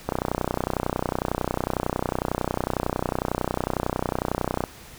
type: click train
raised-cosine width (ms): 1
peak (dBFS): -9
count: 142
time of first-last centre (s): 0.09-4.638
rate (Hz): 31
effects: pink hiss -45 dBFS RMS until 4.98 s